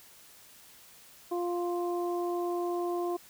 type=harmonic tone; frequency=350 Hz; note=F4; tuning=4 cents sharp; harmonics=1 / 2 / 3; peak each=-30 / -36 / -40 dBFS; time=1.31-3.17 s; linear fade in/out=10 ms; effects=white hiss -55 dBFS RMS until 3.29 s